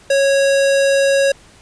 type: tone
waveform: square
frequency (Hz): 551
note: C#5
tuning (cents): -11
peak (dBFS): -12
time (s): 0.1-1.32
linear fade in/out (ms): 5
effects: pink hiss -46 dBFS RMS until 1.61 s + resampled to 22050 Hz